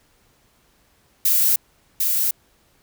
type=noise with echo; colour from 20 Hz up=violet; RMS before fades=-17 dBFS; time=1.25-1.56 s; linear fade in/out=5 ms; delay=750 ms; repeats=1; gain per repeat=-3 dB; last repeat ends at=2.31 s; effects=pink hiss -60 dBFS RMS until 2.82 s